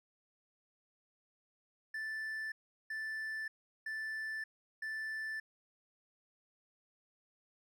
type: tone bursts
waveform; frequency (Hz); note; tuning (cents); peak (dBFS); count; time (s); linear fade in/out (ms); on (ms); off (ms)
triangle; 1760; A6; 0; -36; 4; 1.94-5.4; 5; 580; 380
effects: none